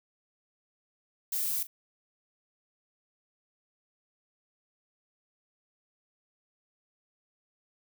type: noise with echo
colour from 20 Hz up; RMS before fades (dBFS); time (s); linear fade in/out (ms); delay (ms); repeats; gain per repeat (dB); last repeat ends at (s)
violet; -31; 1.32-1.63; 5; 40; 1; -15; 1.67
effects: none